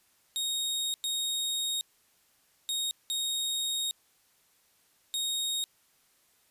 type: tone bursts at uneven times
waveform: sawtooth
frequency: 3740 Hz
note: A#7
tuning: 5 cents sharp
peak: -26 dBFS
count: 5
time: 0.36-0.94 / 1.04-1.81 / 2.69-2.91 / 3.1-3.91 / 5.14-5.64 s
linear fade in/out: 0 ms
effects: white hiss -67 dBFS RMS until 6.5 s + resampled to 32000 Hz